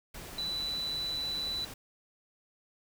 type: tone in noise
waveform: sine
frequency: 3974 Hz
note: B7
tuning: 10 cents sharp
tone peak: -32 dBFS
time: 0.38-1.65 s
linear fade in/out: 5 ms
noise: pink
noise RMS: -45 dBFS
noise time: 0.14-1.74 s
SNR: +10 dB
effects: none